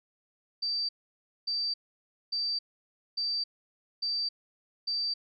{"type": "tone bursts", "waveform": "sine", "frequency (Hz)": 4655, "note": "D8", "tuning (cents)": -16, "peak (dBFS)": -28, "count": 6, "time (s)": [0.62, 5.14], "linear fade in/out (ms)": 10, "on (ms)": 270, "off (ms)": 580, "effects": []}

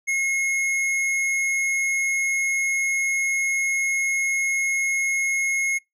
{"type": "tone", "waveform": "square", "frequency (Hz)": 2164, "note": "C#7", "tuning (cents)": -42, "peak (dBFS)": -21, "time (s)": [0.07, 5.79], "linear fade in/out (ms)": 20, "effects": ["noise-tail reverb RT60 0.2 s tail -26 dB re dry", "low-pass 11000 Hz 12 dB/octave"]}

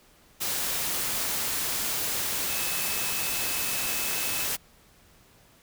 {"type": "tone in noise", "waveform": "sine", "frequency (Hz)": 2592, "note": "E7", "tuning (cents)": -30, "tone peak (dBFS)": -37, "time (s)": [2.48, 4.46], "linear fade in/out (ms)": 20, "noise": "white", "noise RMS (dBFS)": -29, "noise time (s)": [0.4, 4.57], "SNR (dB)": -11, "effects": ["pink hiss -58 dBFS RMS until 5.62 s"]}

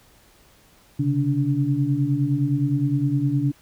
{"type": "tone cluster", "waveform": "sine", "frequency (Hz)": [132.6, 142.3, 288.8], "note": ["C3", "C#3", "D4"], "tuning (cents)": [23, 46, -29], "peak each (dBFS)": -23, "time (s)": [0.99, 3.52], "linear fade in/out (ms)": 10, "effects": ["pink hiss -55 dBFS RMS until 3.61 s"]}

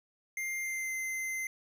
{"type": "tone with pitch glide", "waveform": "square", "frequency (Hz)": [2100, 2072], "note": ["C7", "C7"], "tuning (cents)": [6, -17], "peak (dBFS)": -34, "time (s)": [0.37, 1.47], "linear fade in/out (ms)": 2, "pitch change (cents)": -23, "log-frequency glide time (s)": [0.62, 0.93], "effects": []}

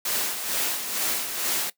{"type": "noise with tremolo", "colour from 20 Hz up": "white", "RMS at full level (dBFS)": -25, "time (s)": [0.05, 1.7], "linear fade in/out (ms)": 5, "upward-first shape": "sine", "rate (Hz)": 2.2, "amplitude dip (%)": 55, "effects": ["noise-tail reverb RT60 0.1 s tail -18 dB re dry", "high-pass 200 Hz 12 dB/octave"]}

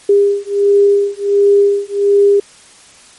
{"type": "beating tone pair", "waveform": "sine", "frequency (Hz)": [402.4, 403.8], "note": ["G4", "G#4"], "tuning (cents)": [45, -49], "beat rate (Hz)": 1.4, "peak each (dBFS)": -11, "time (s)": [0.09, 2.4], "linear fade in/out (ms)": 5, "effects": ["white hiss -42 dBFS RMS until 3.18 s", "MP3 48 kbps"]}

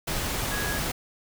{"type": "tone in noise", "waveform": "sine", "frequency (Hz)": 1661.2, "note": "G#6", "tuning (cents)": 0, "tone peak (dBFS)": -32, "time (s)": [0.51, 0.79], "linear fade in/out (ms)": 10, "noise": "pink", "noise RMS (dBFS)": -29, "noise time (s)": [0.07, 0.92], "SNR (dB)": -6, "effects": []}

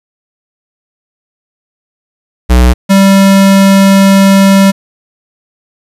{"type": "tone pair in turn", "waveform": "square", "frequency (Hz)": [61.7, 195.15], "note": ["B1", "G3"], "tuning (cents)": [-1, -8], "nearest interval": "octave + minor sixth", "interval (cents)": 1993, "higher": "second", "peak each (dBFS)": -3, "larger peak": "neither", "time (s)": [[2.49, 2.74], [2.89, 4.72]], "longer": "second", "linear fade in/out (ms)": 20, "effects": ["resampled to 32000 Hz", "7-bit"]}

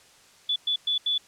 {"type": "tone bursts at uneven times", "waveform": "sine", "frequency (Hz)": 3452, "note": "A7", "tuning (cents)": -34, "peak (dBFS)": -22, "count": 4, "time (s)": [[0.49, 0.56], [0.67, 0.76], [0.87, 0.98], [1.06, 1.18]], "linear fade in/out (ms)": 5, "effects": ["white hiss -55 dBFS RMS until 1.27 s", "low-pass 8000 Hz 12 dB/octave"]}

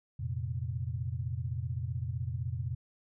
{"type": "chord", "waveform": "sine", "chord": "F suspended fourth", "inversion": "none", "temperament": "equal with one note detuned", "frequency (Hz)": [87.31, 115.07, 130.81], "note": ["F2", "Bb2", "C3"], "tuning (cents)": [0, -22, 0], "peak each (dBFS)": [-37, -36, -37], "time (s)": [0.19, 2.75], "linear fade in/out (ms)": 10, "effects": []}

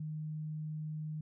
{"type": "tone", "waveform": "sine", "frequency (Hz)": 154.3, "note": "D#3", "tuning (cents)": -14, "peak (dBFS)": -37, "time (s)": [0, 1.21], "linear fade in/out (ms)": 5, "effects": []}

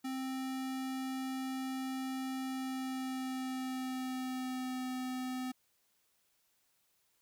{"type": "tone with pitch glide", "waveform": "square", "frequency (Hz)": [262.5, 255.6], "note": ["C4", "C4"], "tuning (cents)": [6, -40], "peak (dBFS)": -37, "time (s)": [0.04, 5.52], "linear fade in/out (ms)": 10, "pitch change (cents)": -46, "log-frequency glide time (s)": [2.45, 4.85], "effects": ["white hiss -75 dBFS RMS until 7.21 s"]}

